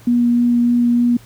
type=tone with vibrato; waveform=sine; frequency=240 Hz; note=B3; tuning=49 cents flat; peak=-11 dBFS; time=0.07-1.17 s; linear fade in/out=5 ms; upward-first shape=sine; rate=3.3 Hz; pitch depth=8 cents each way; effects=added 115 Hz sine -44 dBFS peak until 1.25 s + pink hiss -47 dBFS RMS until 1.25 s